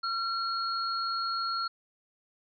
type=tone pair together; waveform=sine; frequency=1363 / 4314 Hz; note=F6 / C#8; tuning=-43 / -48 cents; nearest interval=octave + minor sixth; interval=1995 cents; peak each=-30 / -34 dBFS; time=0.03-1.68 s; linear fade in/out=10 ms; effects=none

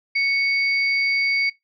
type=tone pair together; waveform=sine; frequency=2217 / 4676 Hz; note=C#7 / D8; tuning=0 / -8 cents; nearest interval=octave + minor second; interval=1292 cents; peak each=-18 / -28 dBFS; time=0.15-1.5 s; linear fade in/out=10 ms; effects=noise-tail reverb RT60 0.2 s tail -23 dB re dry

